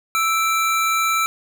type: tone pair together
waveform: square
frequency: 1318.5 / 2349 Hz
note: E6 / D7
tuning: 0 / 0 cents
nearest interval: minor seventh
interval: 1000 cents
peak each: -19 / -23 dBFS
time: 0.15-1.26 s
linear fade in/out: 0 ms
effects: none